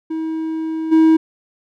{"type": "tone with level steps", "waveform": "triangle", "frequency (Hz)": 320, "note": "D#4", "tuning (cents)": 49, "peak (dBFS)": [-18, -6], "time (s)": [0.1, 1.17], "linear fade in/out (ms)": 10, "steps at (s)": 0.91, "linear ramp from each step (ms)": 20, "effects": []}